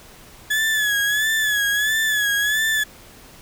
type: tone with vibrato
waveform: 35% pulse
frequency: 1706 Hz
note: G#6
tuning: 46 cents sharp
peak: -16 dBFS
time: 0.5-2.84 s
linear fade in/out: 10 ms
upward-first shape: sine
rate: 1.5 Hz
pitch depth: 67 cents each way
effects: pink hiss -45 dBFS RMS until 3.41 s